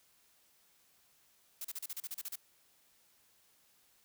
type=noise bursts; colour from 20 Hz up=blue; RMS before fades=-41 dBFS; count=11; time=1.61-2.357 s; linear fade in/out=5 ms; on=37 ms; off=34 ms; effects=white hiss -69 dBFS RMS until 4.04 s